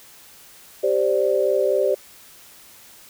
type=chord; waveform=sine; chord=G suspended fourth; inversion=none; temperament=equal; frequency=392 / 523.3 / 587.3 Hz; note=G4 / C5 / D5; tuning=0 / 0 / 0 cents; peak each=-21 dBFS; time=0.83-1.95 s; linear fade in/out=10 ms; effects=white hiss -47 dBFS RMS until 3.09 s